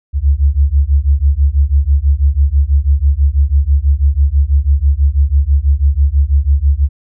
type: beating tone pair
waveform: sine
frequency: 67.6 / 73.7 Hz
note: C#2 / D2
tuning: -43 / +7 cents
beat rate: 6.1 Hz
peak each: -11 dBFS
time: 0.13-6.89 s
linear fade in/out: 50 ms
effects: none